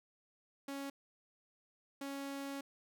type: tone bursts at uneven times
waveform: sawtooth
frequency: 277.2 Hz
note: C#4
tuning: in tune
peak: -37 dBFS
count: 2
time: 0.68-0.9 / 2.01-2.61 s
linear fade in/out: 5 ms
effects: none